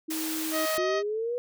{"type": "tone", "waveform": "sine", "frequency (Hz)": 316.8, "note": "D#4", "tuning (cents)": 31, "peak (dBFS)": -31, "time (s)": [0.08, 0.66], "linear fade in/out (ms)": 10}
{"type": "high-pass noise", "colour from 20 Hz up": "white", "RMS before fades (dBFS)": -34, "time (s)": [0.1, 0.78], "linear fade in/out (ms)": 10, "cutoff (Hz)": 480, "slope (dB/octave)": 24}
{"type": "harmonic tone", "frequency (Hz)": 630, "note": "D#5", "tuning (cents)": 21, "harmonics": [1, 2, 3, 4, 5, 6, 7, 8, 9, 10], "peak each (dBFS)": [-28, -33, -35, -43, -43, -46, -42, -46, -50, -49], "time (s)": [0.51, 1.03], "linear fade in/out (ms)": 50}
{"type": "exponential sweep", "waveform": "sine", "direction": "up", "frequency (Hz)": [355.9, 493.9], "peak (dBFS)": -27, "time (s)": [0.78, 1.38], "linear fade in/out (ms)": 0}
{"effects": []}